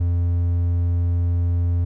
triangle tone, 86.7 Hz, F2, 12 cents flat, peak -15 dBFS, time 0-1.85 s, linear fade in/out 10 ms, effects none

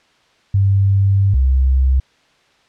sine tone pair in turn, 98.3 / 65.61 Hz, G2 / C2, +5 / +5 cents, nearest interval perfect fifth, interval 700 cents, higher first, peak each -10 dBFS, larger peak neither, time 0.54-1.34 / 1.34-2 s, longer first, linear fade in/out 5 ms, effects white hiss -55 dBFS RMS until 2.68 s + low-pass 4000 Hz 12 dB/octave

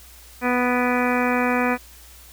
harmonic tone with a mistuned harmonic, 247.2 Hz, B3, 2 cents sharp, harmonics 1 / 2 / 3 / 4 / 5 / 6 / 7 / 8 / 9 / 10, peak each -22 / -25 / -27 / -28 / -29 / -30 / -30 / -31 / -32 / -32 dBFS, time 0.41-1.78 s, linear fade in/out 50 ms, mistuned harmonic 9, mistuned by +67 cents, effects added 60 Hz sine -47 dBFS peak until 2.32 s + white hiss -47 dBFS RMS until 2.32 s

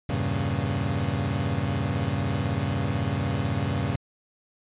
30% pulse chord, E diminished seventh, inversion none, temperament equal with one note detuned, 82.41 / 98.45 / 116.54 / 138.59 Hz, E2 / G2 / Bb2 / Db3, 0 / +8 / 0 / 0 cents, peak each -31 / -26 / -29 / -26 dBFS, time 0.09-3.96 s, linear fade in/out 5 ms, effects resampled to 8000 Hz

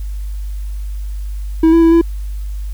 triangle tone with pitch steps, 323.2 / 332.3 / 329.2 / 334.6 Hz, E4 / E4 / E4 / E4, -34 / +14 / -2 / +26 cents, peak -4 dBFS, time 1.63-2.014 s, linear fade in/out 5 ms, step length 96 ms, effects added 50 Hz sine -20 dBFS peak until 2.73 s + white hiss -47 dBFS RMS until 2.73 s

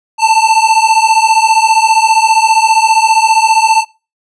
square beating tone pair, 880 / 895 Hz, A5 / A5, 0 / +29 cents, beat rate 15 Hz, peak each -10 dBFS, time 0.18-3.85 s, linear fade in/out 50 ms, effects noise-tail reverb RT60 0.3 s tail -22 dB re dry + resampled to 22050 Hz

